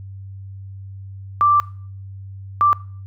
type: tone bursts at uneven times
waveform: sine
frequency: 1174.7 Hz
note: D6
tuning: in tune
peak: -11 dBFS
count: 2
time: 1.41-1.6 / 2.61-2.73 s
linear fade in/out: 0 ms
effects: noise-tail reverb RT60 0.5 s tail -22 dB re dry + added 97 Hz sine -32 dBFS peak until 3.06 s